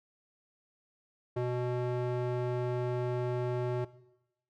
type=tone with band-pass filter; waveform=square; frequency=123.47 Hz; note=B2; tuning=in tune; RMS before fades=-32 dBFS; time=1.36-3.85 s; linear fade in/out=10 ms; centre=440 Hz; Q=1.1; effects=noise-tail reverb RT60 0.9 s tail -18 dB re dry